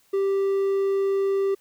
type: tone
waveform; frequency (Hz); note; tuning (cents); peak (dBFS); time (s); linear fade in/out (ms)
triangle; 392; G4; 0; -18; 0.13-1.55; 10
effects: white hiss -62 dBFS RMS until 1.6 s